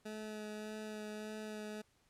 20% pulse tone with vibrato, 213.9 Hz, A3, 49 cents flat, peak -38 dBFS, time 0.05-1.82 s, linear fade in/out 10 ms, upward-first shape sine, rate 1.7 Hz, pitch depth 14 cents each way, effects pink hiss -73 dBFS RMS until 2.09 s + low-pass 11000 Hz 12 dB/octave

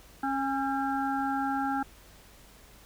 harmonic tone with a mistuned harmonic, 272.5 Hz, C#4, 29 cents flat, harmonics 1 / 3 / 5 / 6, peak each -31 / -30 / -35 / -39 dBFS, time 0.23-1.83 s, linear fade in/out 5 ms, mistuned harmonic 6, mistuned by -40 cents, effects added 50 Hz sine -57 dBFS peak until 2.85 s + pink hiss -55 dBFS RMS until 2.85 s

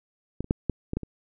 clicks, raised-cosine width 3 ms, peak -16 / -27 / -8 / -11 / -16 / -14 / -23 dBFS, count 7, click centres 0.406 / 0.444 / 0.509 / 0.697 / 0.934 / 0.97 / 1.033 s, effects none

